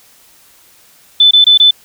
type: tone bursts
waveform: sine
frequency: 3510 Hz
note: A7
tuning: 5 cents flat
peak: -3 dBFS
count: 4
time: 1.2-1.709 s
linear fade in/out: 5 ms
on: 110 ms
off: 23 ms
effects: white hiss -46 dBFS RMS until 1.84 s